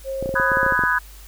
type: tone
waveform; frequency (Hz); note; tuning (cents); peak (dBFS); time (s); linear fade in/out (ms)
sine; 537; C5; +45; -24; 0.04-0.76; 50
type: clicks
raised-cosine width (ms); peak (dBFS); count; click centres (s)
2; -14; 12; 0.226 / 0.259 / 0.292 / 0.341 / 0.399 / 0.518 / 0.571 / 0.631 / 0.664 / 0.723 / 0.792 / 0.837
type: chord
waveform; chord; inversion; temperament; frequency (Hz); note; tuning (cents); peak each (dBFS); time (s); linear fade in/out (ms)
sine; G# minor seventh; first; just; 996.7 / 1245.9 / 1495.1 / 1661.2; B5 / D#6 / F#6 / G#6; +16 / +2 / +18 / 0; -23 / -25 / -21 / -21; 0.35-0.99; 10
effects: added 50 Hz sine -40 dBFS peak until 1.27 s + white hiss -47 dBFS RMS until 1.27 s